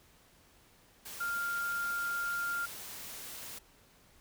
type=tone in noise; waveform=sine; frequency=1396.9 Hz; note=F6; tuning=in tune; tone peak=-32 dBFS; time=1.2-2.66 s; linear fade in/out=10 ms; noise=white; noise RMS=-45 dBFS; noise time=1.05-3.59 s; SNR=+10 dB; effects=pink hiss -63 dBFS RMS until 4.2 s